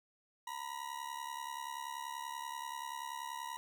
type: ring-modulated tone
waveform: 40% pulse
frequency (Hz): 960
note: B5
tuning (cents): -49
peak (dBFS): -37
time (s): 0.47-3.57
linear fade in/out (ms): 0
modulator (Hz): 35.2
effects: none